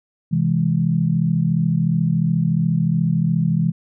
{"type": "chord", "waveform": "sine", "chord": "C augmented", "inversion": "none", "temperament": "equal", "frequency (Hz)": [130.81, 164.81, 207.7], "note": ["C3", "E3", "G#3"], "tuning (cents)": [0, 0, 0], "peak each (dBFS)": [-22, -17, -23], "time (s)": [0.31, 3.72], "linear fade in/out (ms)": 20, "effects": []}